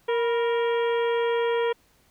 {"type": "harmonic tone with a mistuned harmonic", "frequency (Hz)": 466.2, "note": "A#4", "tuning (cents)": 0, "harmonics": [1, 2, 3, 4, 5, 6, 7], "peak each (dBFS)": [-22, -30, -37, -36, -39, -43, -40], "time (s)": [0.08, 1.73], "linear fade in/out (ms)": 10, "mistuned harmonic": 2, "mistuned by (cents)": 70, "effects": ["pink hiss -62 dBFS RMS until 2.1 s"]}